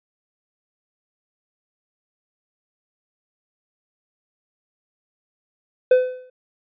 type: tone with exponential decay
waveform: triangle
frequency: 507 Hz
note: B4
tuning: 45 cents sharp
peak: -6 dBFS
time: 5.91-6.3 s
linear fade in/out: 5 ms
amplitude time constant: 84 ms
effects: resampled to 8000 Hz